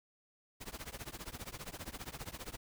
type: noise with tremolo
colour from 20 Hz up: pink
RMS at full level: -42 dBFS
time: 0.6-2.57 s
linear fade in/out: 20 ms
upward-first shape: triangle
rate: 15 Hz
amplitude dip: 100%
effects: none